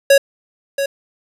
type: tone with echo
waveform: square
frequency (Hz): 554.4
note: C#5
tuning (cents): 0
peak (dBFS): -7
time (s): 0.1-0.18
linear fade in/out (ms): 5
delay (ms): 680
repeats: 1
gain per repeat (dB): -10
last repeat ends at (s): 0.86
effects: resampled to 32000 Hz + 7-bit